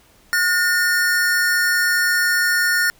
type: tone pair together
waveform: square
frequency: 1440.6 / 1815 Hz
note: F#6 / A#6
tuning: -47 / -47 cents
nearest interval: major third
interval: 400 cents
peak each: -19 dBFS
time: 0.33-2.9 s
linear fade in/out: 0 ms
effects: pink hiss -53 dBFS RMS until 2.99 s